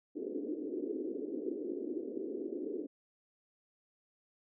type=band-pass noise; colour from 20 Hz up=pink; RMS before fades=-39 dBFS; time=0.15-2.87 s; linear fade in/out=20 ms; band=270 to 440 Hz; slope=48 dB/octave; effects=none